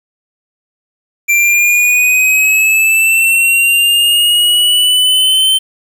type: linear sweep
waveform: square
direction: up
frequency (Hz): 2352 to 3100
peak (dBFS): -8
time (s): 1.28-5.59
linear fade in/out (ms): 20
effects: 7-bit